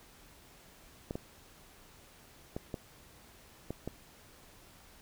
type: clicks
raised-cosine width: 2 ms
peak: -23 dBFS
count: 6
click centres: 1.109 / 1.155 / 2.565 / 2.742 / 3.706 / 3.876 s
effects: pink hiss -58 dBFS RMS until 5.01 s